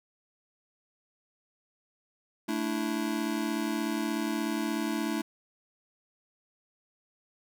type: chord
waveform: square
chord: A suspended fourth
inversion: none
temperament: just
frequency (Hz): 220 / 293.3 / 330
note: A3 / D4 / E4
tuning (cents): 0 / -2 / +2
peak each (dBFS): -34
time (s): 2.48-5.22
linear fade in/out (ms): 10
effects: none